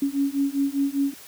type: beating tone pair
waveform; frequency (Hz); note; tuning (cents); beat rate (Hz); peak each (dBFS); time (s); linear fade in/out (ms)
sine; 276 / 281; C#4 / C#4; -7 / +24; 5; -24; 0.02-1.14; 5
effects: white hiss -45 dBFS RMS until 1.27 s